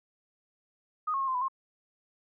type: tone with pitch steps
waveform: sine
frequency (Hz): 1242 / 1088 / 1078 / 1041 / 994 / 1067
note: D#6 / C#6 / C#6 / C6 / B5 / C6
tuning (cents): -3 / -33 / -49 / -9 / +11 / +34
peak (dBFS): -27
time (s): 1.07-1.484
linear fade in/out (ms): 10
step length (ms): 69
effects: none